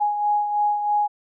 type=beating tone pair; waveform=sine; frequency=830.6 / 833.7 Hz; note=G#5 / G#5; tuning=0 / +6 cents; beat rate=3.1 Hz; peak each=-19 / -28 dBFS; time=0-1.08 s; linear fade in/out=20 ms; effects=none

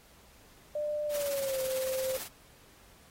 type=tone with pitch glide; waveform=sine; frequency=597 to 522.7 Hz; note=D5 to C5; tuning=+28 to -2 cents; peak=-30 dBFS; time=0.75-2.17 s; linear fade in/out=5 ms; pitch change=-230 cents; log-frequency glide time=1.07-1.61 s
type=noise with tremolo; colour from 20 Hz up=white; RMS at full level=-38 dBFS; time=1.09-2.29 s; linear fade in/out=50 ms; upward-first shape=sine; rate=18 Hz; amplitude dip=50%
effects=pink hiss -59 dBFS RMS until 3.1 s + AAC 48 kbps

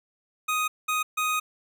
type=tone bursts at uneven times; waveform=25% pulse; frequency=1248 Hz; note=D#6; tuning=5 cents sharp; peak=-20 dBFS; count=3; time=0.48-0.68 / 0.88-1.03 / 1.17-1.4 s; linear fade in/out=10 ms; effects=none

